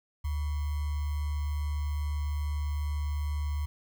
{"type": "tone with sample-and-hold", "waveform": "sine", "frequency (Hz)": 73.8, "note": "D2", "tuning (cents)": 9, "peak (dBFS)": -28, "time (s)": [0.24, 3.66], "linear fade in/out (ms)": 10, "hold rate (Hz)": 1050, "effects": []}